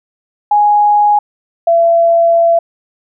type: tone pair in turn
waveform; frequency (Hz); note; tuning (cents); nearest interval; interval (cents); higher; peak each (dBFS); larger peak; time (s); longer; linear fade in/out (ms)
sine; 830.6 / 674; G#5 / E5; 0 / +38; major third; 362; first; -6; neither; 0.51-1.19 / 1.67-2.59; second; 5
effects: none